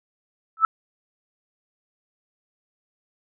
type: tone with exponential growth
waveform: sine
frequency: 1313 Hz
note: E6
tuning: 7 cents flat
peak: -8 dBFS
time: 0.57-0.65 s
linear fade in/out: 1 ms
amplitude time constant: 16 ms
effects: none